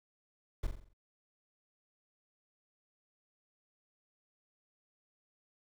brown noise with echo, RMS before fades -32 dBFS, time 0.63-0.67 s, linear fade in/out 5 ms, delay 44 ms, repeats 6, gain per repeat -6 dB, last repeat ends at 0.934 s, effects none

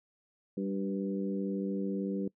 harmonic tone with a mistuned harmonic, 98 Hz, G2, in tune, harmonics 2 / 3 / 4 / 5, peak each -33 / -37 / -39 / -41 dBFS, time 0.57-2.28 s, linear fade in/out 5 ms, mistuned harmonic 4, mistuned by -21 cents, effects noise-tail reverb RT60 0.1 s tail -23 dB re dry

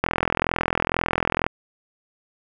click train, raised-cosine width 0.5 ms, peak -4 dBFS, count 61, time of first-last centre 0.04-1.465 s, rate 42.1 Hz, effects none

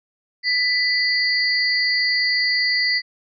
sine tone cluster, 1991 / 4407 / 4745 Hz, B6 / C#8 / D8, +14 / -11 / +17 cents, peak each -19 / -25 / -22 dBFS, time 0.43-3.02 s, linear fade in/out 50 ms, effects none

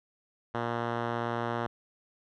5% pulse tone, 117.7 Hz, A#2, 17 cents sharp, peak -18 dBFS, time 0.54-1.67 s, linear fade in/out 10 ms, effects low-pass 2000 Hz 12 dB/octave

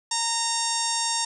harmonic tone, 923 Hz, A#5, 17 cents flat, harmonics 1 / 2 / 3 / 4 / 5 / 6 / 7 / 8 / 9 / 10, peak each -29 / -37 / -40 / -33 / -35 / -29 / -33 / -32 / -34 / -36 dBFS, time 0.11-1.25 s, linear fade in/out 5 ms, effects none

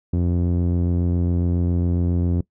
sawtooth tone with low-pass filter, 87.31 Hz, F2, in tune, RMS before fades -20 dBFS, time 0.13-2.41 s, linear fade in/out 5 ms, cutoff 300 Hz, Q 1.1, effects noise-tail reverb RT60 0.1 s tail -21 dB re dry

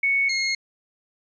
sine / 25% pulse tone pair in turn, 2217 / 2151 Hz, C#7 / C7, 0 / +47 cents, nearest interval minor second, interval 53 cents, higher first, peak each -18 dBFS, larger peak neither, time 0.03-0.29 / 0.29-0.55 s, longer neither, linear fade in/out 5 ms, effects resampled to 16000 Hz + 10-bit

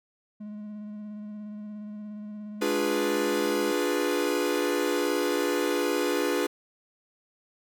triangle tone with vibrato, 210 Hz, G#3, 19 cents sharp, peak -34 dBFS, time 0.4-3.72 s, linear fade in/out 10 ms, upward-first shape square, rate 17 Hz, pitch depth 16 cents each way
45% pulse chord, D diminished seventh, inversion none, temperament equal with one note detuned, 293.7 / 352.7 / 415.3 / 493.9 Hz, D4 / F4 / Ab4 / Cb5, 0 / +17 / 0 / 0 cents, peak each -30 dBFS, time 2.61-6.47 s, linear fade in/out 10 ms
effects none

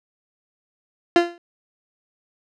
30% pulse tone with exponential decay, 345 Hz, F4, 21 cents flat, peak -6 dBFS, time 1.16-1.38 s, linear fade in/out 1 ms, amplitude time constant 47 ms, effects low-pass 4000 Hz 12 dB/octave

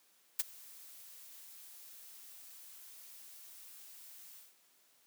blue noise with ADSR envelope, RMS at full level -30 dBFS, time 0.39-4.56 s, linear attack 8 ms, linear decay 24 ms, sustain -24 dB, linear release 210 ms, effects white hiss -69 dBFS RMS until 5.06 s + high-pass 200 Hz 12 dB/octave

